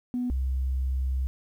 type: tone pair in turn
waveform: sine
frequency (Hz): 246.9 / 65.4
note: B3 / C2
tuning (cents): 0 / 0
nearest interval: octave + major seventh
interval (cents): 2300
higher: first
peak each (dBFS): -25 / -23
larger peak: second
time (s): 0.14-0.3 / 0.3-1.27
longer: second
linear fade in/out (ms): 0
effects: tanh soft clip ceiling -21 dBFS + 10-bit

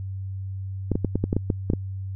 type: clicks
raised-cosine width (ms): 3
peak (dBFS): -9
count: 10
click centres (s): 0.917 / 0.955 / 1.047 / 1.156 / 1.24 / 1.329 / 1.366 / 1.502 / 1.701 / 1.735
effects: added 96 Hz sine -29 dBFS peak until 2.15 s

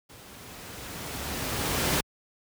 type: noise with level ramp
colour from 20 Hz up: pink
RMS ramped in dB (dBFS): -49 to -24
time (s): 0.09-2.01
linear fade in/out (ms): 10
effects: high-pass 60 Hz 12 dB/octave

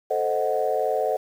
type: chord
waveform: sine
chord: A diminished seventh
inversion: none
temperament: equal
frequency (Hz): 440 / 523.3 / 622.3 / 740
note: A4 / C5 / Eb5 / Gb5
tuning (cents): 0 / 0 / 0 / 0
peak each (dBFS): -26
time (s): 0.1-1.17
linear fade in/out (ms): 10
effects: tanh soft clip ceiling -11 dBFS + 8-bit

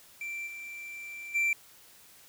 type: tone with level steps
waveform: triangle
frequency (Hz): 2349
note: D7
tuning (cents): 0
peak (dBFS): -33 / -38 / -23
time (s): 0.21-1.53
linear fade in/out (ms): 2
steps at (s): 0.46 / 1.34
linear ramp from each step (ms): 20
effects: white hiss -56 dBFS RMS until 2.28 s

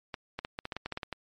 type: clicks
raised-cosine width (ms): 0.3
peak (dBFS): -19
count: 12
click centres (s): 0.142 / 0.39 / 0.449 / 0.589 / 0.654 / 0.722 / 0.766 / 0.86 / 0.923 / 0.974 / 1.032 / 1.127
effects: MP3 48 kbps

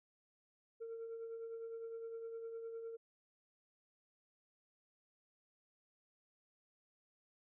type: tone with tremolo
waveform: sine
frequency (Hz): 456.6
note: A#4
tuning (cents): -36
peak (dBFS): -40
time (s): 0.8-2.97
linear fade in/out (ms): 20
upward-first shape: triangle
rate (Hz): 9.8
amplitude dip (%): 50
effects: tanh soft clip ceiling -41 dBFS

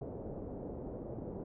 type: low-pass noise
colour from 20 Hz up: white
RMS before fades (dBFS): -43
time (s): 0.01-1.44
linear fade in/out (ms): 5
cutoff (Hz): 540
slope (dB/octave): 24
effects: none

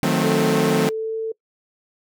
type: chord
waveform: sawtooth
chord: D# diminished seventh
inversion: none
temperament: equal with one note detuned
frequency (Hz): 155.56 / 181.92 / 220 / 261.6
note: D#3 / F#3 / A3 / C4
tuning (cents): 0 / -29 / 0 / 0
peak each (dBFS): -19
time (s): 0.03-0.89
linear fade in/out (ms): 0
type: tone with pitch glide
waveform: sine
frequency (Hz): 440 to 445.1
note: A4 to A4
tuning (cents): 0 to +20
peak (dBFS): -22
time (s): 0.24-1.32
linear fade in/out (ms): 5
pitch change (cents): +20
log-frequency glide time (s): 0.9-1.16
effects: noise-tail reverb RT60 0.1 s tail -23 dB re dry

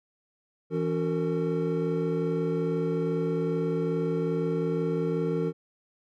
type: tone cluster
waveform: triangle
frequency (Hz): 165.2 / 282 / 367.7 / 453.2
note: E3 / C#4 / F#4 / A#4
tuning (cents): +4 / +30 / -11 / -49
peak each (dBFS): -27 / -32 / -31 / -27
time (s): 0.7-5.53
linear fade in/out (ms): 50
effects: none

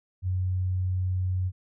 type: tone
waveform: sine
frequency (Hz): 92.2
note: F#2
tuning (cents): -6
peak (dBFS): -24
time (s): 0.22-1.52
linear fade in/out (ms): 50
effects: none

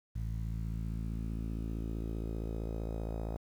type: tone with low-pass filter sweep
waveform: sawtooth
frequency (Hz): 55.3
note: A1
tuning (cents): +9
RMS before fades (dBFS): -37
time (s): 0.15-3.37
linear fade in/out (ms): 10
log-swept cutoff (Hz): 130 to 690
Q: 1.8
effects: 10-bit

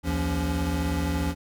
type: tone cluster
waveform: square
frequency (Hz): 62.2 / 79 / 171.3 / 282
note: B1 / D#2 / F3 / C#4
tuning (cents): +13 / +27 / -33 / +30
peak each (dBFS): -37 / -28 / -31 / -31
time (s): 0.03-1.35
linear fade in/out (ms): 50
effects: none

